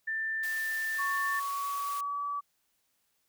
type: tone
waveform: sine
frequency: 1780 Hz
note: A6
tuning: 20 cents sharp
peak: -30 dBFS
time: 0.07-1.4 s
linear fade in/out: 10 ms
type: high-pass noise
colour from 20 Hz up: white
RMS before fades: -44 dBFS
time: 0.43-2.01 s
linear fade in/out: 5 ms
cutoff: 810 Hz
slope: 12 dB/octave
type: tone with pitch glide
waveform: sine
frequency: 1111 to 1148.2 Hz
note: C#6 to D6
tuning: +4 to -39 cents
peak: -31 dBFS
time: 0.98-2.41 s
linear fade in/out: 20 ms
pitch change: +57 cents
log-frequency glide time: 1.16-2.25 s
effects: white hiss -75 dBFS RMS until 3.28 s